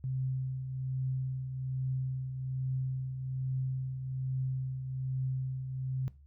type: tone with tremolo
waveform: sine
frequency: 130.81 Hz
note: C3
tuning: in tune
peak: -29 dBFS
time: 0.04-6.08 s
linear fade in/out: 0 ms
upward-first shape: triangle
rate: 1.2 Hz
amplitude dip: 55%
effects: noise-tail reverb RT60 0.3 s tail -19 dB re dry + added 71 Hz sine -54 dBFS peak until 6.26 s